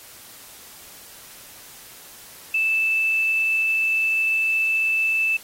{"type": "tone with quantisation", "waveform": "sine", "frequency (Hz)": 2637, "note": "E7", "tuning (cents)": 0, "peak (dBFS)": -18, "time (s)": [2.54, 5.37], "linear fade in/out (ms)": 5, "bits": 8, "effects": ["white hiss -44 dBFS RMS until 5.43 s", "AAC 48 kbps"]}